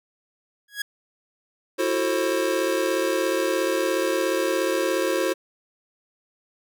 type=tone with exponential growth; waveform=sawtooth; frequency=1661.2 Hz; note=G#6; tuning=in tune; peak=-19 dBFS; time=0.68-0.82 s; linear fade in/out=5 ms; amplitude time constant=30 ms
type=chord; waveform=square; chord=F# half-diminished seventh; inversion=third; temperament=just; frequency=333 / 370 / 444 / 532.8 Hz; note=E4 / F#4 / A4 / C5; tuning=+18 / 0 / +16 / +31 cents; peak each=-28 / -27 / -31 / -26 dBFS; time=1.78-5.34 s; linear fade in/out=20 ms
effects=none